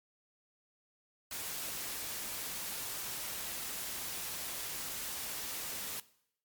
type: noise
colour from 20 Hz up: white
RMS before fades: -40 dBFS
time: 1.31-6 s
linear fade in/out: 2 ms
effects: noise-tail reverb RT60 0.7 s tail -19 dB re dry + MP3 96 kbps